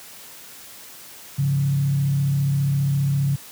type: tone with frequency modulation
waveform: sine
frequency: 139.5 Hz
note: C#3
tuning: 11 cents sharp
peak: -17 dBFS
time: 1.38-3.36 s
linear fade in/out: 10 ms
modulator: 34.8 Hz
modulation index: 0.43
effects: white hiss -42 dBFS RMS until 3.51 s + high-pass 80 Hz 12 dB/octave

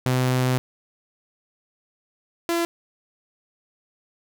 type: tone pair in turn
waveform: sawtooth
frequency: 127.6 / 339 Hz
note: C3 / E4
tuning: -43 / +49 cents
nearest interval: octave + perfect fourth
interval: 1692 cents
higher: second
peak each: -15 / -17 dBFS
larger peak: first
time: 0.06-0.58 / 2.49-2.65 s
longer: first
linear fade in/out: 0 ms
effects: none

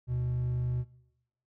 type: tone pair together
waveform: triangle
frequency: 73.42 / 123.48 Hz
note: D2 / B2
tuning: 0 / 0 cents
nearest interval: major sixth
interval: 900 cents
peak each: -35 / -26 dBFS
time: 0.07-0.85 s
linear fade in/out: 50 ms
effects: noise-tail reverb RT60 0.9 s tail -22 dB re dry + tanh soft clip ceiling -20 dBFS

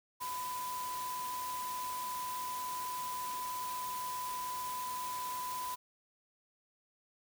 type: tone in noise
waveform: sine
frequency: 1000 Hz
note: B5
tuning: 21 cents sharp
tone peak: -37 dBFS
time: 0.2-5.76 s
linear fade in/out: 20 ms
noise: white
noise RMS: -45 dBFS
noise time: 0.2-5.76 s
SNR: +5 dB
effects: none

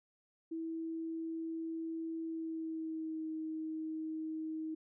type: tone with pitch glide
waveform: sine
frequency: 326.1 to 316.1 Hz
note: E4 to D#4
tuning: -19 to +27 cents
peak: -37 dBFS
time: 0.51-4.75 s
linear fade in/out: 10 ms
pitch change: -54 cents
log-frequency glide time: 2.24-3.29 s
effects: none

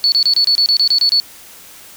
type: tone bursts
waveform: sine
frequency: 4435 Hz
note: C#8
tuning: in tune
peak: -9 dBFS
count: 11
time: 0.04-1.2 s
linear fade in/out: 0 ms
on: 80 ms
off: 28 ms
effects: white hiss -39 dBFS RMS until 1.96 s

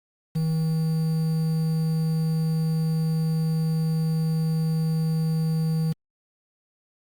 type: tone with quantisation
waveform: triangle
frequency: 160 Hz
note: D#3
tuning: 49 cents sharp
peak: -19 dBFS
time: 0.35-5.93 s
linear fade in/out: 10 ms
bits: 7
effects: Opus 48 kbps

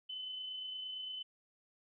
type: tone with amplitude modulation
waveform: sine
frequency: 3030 Hz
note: F#7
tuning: 40 cents sharp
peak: -39 dBFS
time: 0.09-1.23 s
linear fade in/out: 10 ms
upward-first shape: sine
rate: 28.7 Hz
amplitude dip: 30%
effects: none

